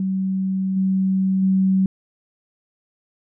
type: tone with level steps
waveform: sine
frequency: 190.2 Hz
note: F#3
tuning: 48 cents sharp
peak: -19 / -16 / -14 dBFS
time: 0-1.86 s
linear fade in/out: 2 ms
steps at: 0.76 / 1.42 s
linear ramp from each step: 10 ms
effects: none